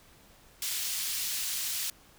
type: high-pass noise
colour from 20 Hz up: pink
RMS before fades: -33 dBFS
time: 0.62-1.9 s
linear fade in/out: 2 ms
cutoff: 3600 Hz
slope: 12 dB/octave
effects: pink hiss -58 dBFS RMS until 2.18 s